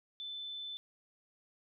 sine tone, 3520 Hz, A7, in tune, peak -40 dBFS, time 0.2-0.77 s, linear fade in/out 0 ms, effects none

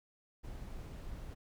brown noise, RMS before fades -45 dBFS, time 0.43-1.35 s, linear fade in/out 20 ms, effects none

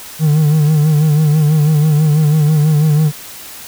triangle tone with vibrato, 152.2 Hz, D#3, 38 cents flat, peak -6 dBFS, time 0.19-3.12 s, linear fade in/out 50 ms, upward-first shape sine, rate 6.1 Hz, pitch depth 65 cents each way, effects white hiss -32 dBFS RMS until 3.67 s

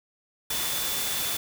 sine tone in noise, 3492 Hz, A7, 14 cents flat, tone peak -35 dBFS, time 0.5-1.37 s, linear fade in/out 5 ms, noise white, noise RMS -29 dBFS, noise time 0.5-1.37 s, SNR -9 dB, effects none

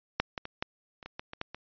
clicks, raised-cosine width 0.3 ms, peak -8 / -18 / -22 / -14 / -30 / -25 / -21 / -24 / -17 / -24 dBFS, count 10, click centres 0.2 / 0.378 / 0.454 / 0.625 / 1.028 / 1.06 / 1.195 / 1.334 / 1.414 / 1.546 s, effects resampled to 11025 Hz

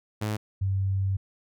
sawtooth / sine tone pair in turn, 106.6 / 96.64 Hz, G#2 / G2, +46 / -24 cents, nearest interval major second, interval 170 cents, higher first, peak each -23 dBFS, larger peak neither, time 0.21-0.37 / 0.61-1.17 s, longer second, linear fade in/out 10 ms, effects none

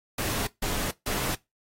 pink noise bursts, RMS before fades -30 dBFS, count 3, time 0.18-1.35 s, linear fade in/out 5 ms, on 290 ms, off 150 ms, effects noise-tail reverb RT60 0.2 s tail -21 dB re dry + AAC 48 kbps

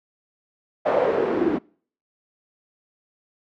white noise with band-pass filter sweep, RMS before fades -21 dBFS, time 0.85-1.59 s, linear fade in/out 20 ms, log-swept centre 610 to 280 Hz, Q 4.1, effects noise-tail reverb RT60 0.5 s tail -26 dB re dry + low-pass 2000 Hz 12 dB/octave

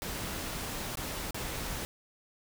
pink noise with dropouts, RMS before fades -37 dBFS, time 0.02-1.85 s, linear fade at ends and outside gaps 0 ms, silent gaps 0.955-0.972 / 1.308-1.345 s, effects none

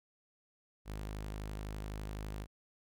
sawtooth tone, 51.91 Hz, G#1, in tune, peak -36 dBFS, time 0.85-2.47 s, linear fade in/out 50 ms, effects none

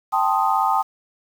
sine chord, A half-diminished seventh, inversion third, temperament equal, 784 / 880 / 1046.5 / 1244.5 Hz, G5 / A5 / C6 / Eb6, 0 / 0 / 0 / 0 cents, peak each -21 / -21 / -25 / -22 dBFS, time 0.12-0.83 s, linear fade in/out 20 ms, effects 7-bit

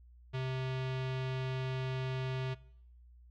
square tone with low-pass filter, 130.4 Hz, C3, 5 cents flat, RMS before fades -36 dBFS, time 0.33-2.55 s, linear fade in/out 20 ms, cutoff 3300 Hz, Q 1.7, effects noise-tail reverb RT60 0.7 s tail -21 dB re dry + added 60 Hz sine -55 dBFS peak until 3.3 s

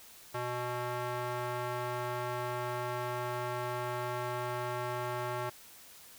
square tone with band-pass filter, 122.8 Hz, B2, 9 cents flat, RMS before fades -36 dBFS, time 0.34-5.5 s, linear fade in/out 10 ms, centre 990 Hz, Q 1, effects white hiss -54 dBFS RMS until 6.18 s

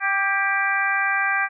harmonic tone with a mistuned harmonic, 392 Hz, G4, in tune, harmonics 2 / 3 / 4 / 5 / 6, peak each -27 / -27 / -22 / -26 / -27 dBFS, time 0-1.49 s, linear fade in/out 50 ms, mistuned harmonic 4, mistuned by +25 cents, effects none

